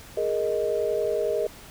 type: chord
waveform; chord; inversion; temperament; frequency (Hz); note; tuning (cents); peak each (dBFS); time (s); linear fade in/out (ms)
sine; Ab suspended second; none; equal; 415.3 / 466.2 / 622.3; Ab4 / Bb4 / Eb5; 0 / 0 / 0; -27; 0.17-1.47; 5
effects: pink hiss -46 dBFS RMS until 1.7 s